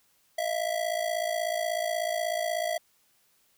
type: ring-modulated tone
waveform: square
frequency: 659.3 Hz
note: E5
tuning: in tune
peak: -25 dBFS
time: 0.38-2.78 s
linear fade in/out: 5 ms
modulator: 28.2 Hz
effects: white hiss -67 dBFS RMS until 3.57 s